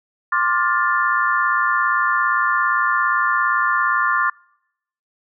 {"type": "chord", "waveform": "sine", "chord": "D minor seventh", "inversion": "third", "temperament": "just", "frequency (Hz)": [1057.2, 1174.7, 1409.6, 1762], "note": ["C6", "D6", "F6", "A6"], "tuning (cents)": [18, 0, 16, 2], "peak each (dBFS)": -21, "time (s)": [0.32, 4.3], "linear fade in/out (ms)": 5, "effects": ["noise-tail reverb RT60 0.8 s tail -26 dB re dry"]}